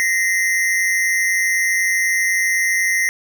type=tone pair together; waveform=square; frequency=1873 / 2061 Hz; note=A#6 / C7; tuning=+8 / -27 cents; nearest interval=major second; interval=165 cents; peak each=-19 dBFS; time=0-3.09 s; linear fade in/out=0 ms; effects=none